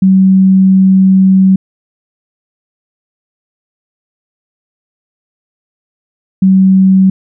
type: tone pair in turn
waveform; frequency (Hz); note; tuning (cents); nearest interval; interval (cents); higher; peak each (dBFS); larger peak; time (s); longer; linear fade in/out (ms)
sine; 190 / 190; F#3 / F#3; +46 / +46; unison; 0; neither; -3; neither; 0.02-1.56 / 6.42-7.1; first; 5
effects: none